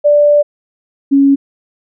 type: tone pair in turn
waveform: sine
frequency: 587 / 277 Hz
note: D5 / C#4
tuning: -1 / -1 cents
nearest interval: octave + minor second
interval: 1300 cents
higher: first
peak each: -5 dBFS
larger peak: neither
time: 0.04-0.43 / 1.11-1.36 s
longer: first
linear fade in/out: 20 ms
effects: none